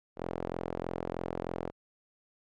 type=tone with band-pass filter; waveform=sawtooth; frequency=43.2 Hz; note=F1; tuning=18 cents flat; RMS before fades=-37 dBFS; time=0.16-1.72 s; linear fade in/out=50 ms; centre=520 Hz; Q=1.2; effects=none